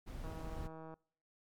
brown noise, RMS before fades -44 dBFS, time 0.06-0.68 s, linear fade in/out 20 ms
click train, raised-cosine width 1 ms, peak -37 dBFS, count 113, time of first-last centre 0.24-0.94 s, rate 160 Hz
effects noise-tail reverb RT60 0.6 s tail -26 dB re dry + MP3 96 kbps

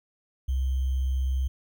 sine tone with sample-and-hold, 65.41 Hz, C2, in tune, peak -23 dBFS, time 0.48-1.48 s, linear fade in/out 10 ms, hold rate 3150 Hz, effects none

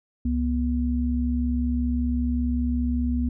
sine tone pair together, 68.42 / 243.2 Hz, C#2 / B3, -22 / -26 cents, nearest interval octave + minor seventh, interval 2196 cents, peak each -24 dBFS, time 0.25-3.29 s, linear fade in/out 5 ms, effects none

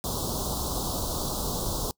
pink band-stop noise, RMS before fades -30 dBFS, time 0.04-1.91 s, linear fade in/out 0 ms, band 1200 to 3600 Hz, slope 48 dB/octave, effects noise-tail reverb RT60 0.1 s tail -25 dB re dry

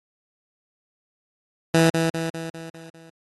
15% pulse tone with echo, 163.9 Hz, E3, 10 cents flat, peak -8 dBFS, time 1.74-1.9 s, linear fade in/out 5 ms, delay 200 ms, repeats 6, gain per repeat -5 dB, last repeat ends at 3.1 s, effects AAC 32 kbps

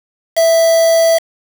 triangle tone with quantisation, 659.3 Hz, E5, in tune, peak -6 dBFS, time 0.36-1.19 s, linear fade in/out 20 ms, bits 3, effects none

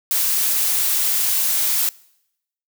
blue noise, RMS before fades -19 dBFS, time 0.11-1.89 s, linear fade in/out 0 ms, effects noise-tail reverb RT60 0.8 s tail -23 dB re dry

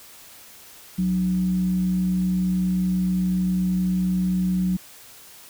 sine tone with frequency modulation, 183.6 Hz, F#3, 13 cents flat, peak -19 dBFS, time 0.98-4.77 s, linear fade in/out 10 ms, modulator 120 Hz, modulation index 0.26, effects white hiss -46 dBFS RMS until 5.49 s

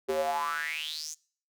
square tone with high-pass filter sweep, 77.5 Hz, D#2, 6 cents flat, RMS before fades -32 dBFS, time 0.08-1.15 s, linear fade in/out 20 ms, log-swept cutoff 400 to 7000 Hz, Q 8.3, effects noise-tail reverb RT60 0.5 s tail -24 dB re dry

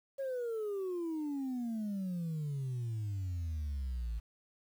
sine exponential sweep, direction down, 554.4 to 53.8 Hz, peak -32 dBFS, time 0.18-4.2 s, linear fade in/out 20 ms, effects tanh soft clip ceiling -33 dBFS + 10-bit

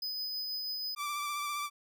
square tone with tremolo, 5010 Hz, D#8, 11 cents sharp, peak -34 dBFS, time 0.02-0.95 s, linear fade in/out 5 ms, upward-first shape triangle, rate 6.2 Hz, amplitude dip 25%
sawtooth tone with vibrato, 1171 Hz, D6, 5 cents flat, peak -30 dBFS, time 0.96-1.7 s, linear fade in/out 50 ms, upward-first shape sine, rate 15 Hz, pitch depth 27 cents each way
effects none

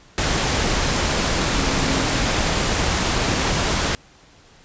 sine tone in noise, 270.3 Hz, C#4, 44 cents flat, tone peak -27 dBFS, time 1.57-2.17 s, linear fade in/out 0 ms, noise pink, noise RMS -20 dBFS, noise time 0.18-3.95 s, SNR -10 dB, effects pink hiss -50 dBFS RMS until 4.64 s + resampled to 16000 Hz

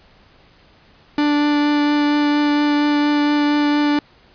45% pulse tone with vibrato, 293.7 Hz, D4, in tune, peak -14 dBFS, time 1.18-3.99 s, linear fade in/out 2 ms, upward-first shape triangle, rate 4.3 Hz, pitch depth 9 cents each way, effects pink hiss -51 dBFS RMS until 4.34 s + resampled to 11025 Hz

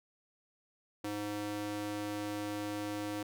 square tone with high-pass filter, 103.83 Hz, G#2, in tune, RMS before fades -38 dBFS, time 1.04-3.23 s, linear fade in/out 5 ms, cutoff 270 Hz, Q 1.4, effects none

